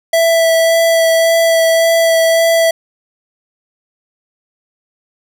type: tone with vibrato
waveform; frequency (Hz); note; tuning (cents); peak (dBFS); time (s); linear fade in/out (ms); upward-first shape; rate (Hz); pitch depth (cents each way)
square; 659.3; E5; 0; -9; 0.13-2.71; 5; sine; 1.8; 11
effects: none